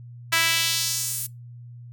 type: tone with high-pass filter sweep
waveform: sawtooth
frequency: 329.6 Hz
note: E4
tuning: in tune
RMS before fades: -24 dBFS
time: 0.32-1.27 s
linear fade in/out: 10 ms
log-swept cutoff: 1700 to 11000 Hz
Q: 1.3
effects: noise-tail reverb RT60 0.2 s tail -22 dB re dry + added 120 Hz sine -39 dBFS peak until 1.92 s